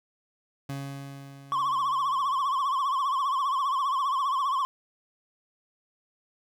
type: tone with exponential decay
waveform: 30% pulse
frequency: 138.59 Hz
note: C#3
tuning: in tune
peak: -29 dBFS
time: 0.69-2.81 s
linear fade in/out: 5 ms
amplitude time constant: 460 ms
type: tone with vibrato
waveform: triangle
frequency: 1085 Hz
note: C#6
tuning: 37 cents flat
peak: -22 dBFS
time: 1.52-4.65 s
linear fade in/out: 0 ms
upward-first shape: triangle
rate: 15 Hz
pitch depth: 130 cents each way
effects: none